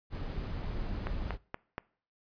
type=noise; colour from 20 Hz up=brown; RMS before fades=-36 dBFS; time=0.1-1.38 s; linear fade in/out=50 ms
type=click train; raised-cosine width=0.5 ms; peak=-20 dBFS; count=4; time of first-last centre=1.07-1.781 s; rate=4.22 Hz
effects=noise-tail reverb RT60 0.5 s tail -23 dB re dry + resampled to 11025 Hz